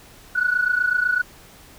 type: tone pair together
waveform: sine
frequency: 1455 / 1483 Hz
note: F#6 / F#6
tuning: -29 / +4 cents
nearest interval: unison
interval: 33 cents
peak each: -21 / -19 dBFS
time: 0.35-1.22 s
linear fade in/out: 10 ms
effects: tanh soft clip ceiling -10 dBFS + pink hiss -47 dBFS RMS until 1.78 s